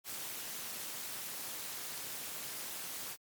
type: noise with amplitude modulation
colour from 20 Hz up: white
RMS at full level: -39 dBFS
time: 0.04-3.17 s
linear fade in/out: 50 ms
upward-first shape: sine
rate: 220 Hz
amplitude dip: 80%
effects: high-pass 100 Hz 12 dB/octave + Opus 48 kbps